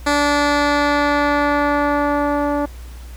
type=tone with low-pass filter sweep; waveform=10% pulse; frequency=290 Hz; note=D4; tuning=22 cents flat; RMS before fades=-17 dBFS; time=0.06-2.66 s; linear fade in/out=10 ms; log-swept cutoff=8600 to 740 Hz; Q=0.71; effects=added 60 Hz sine -32 dBFS peak until 3.16 s + pink hiss -45 dBFS RMS until 3.16 s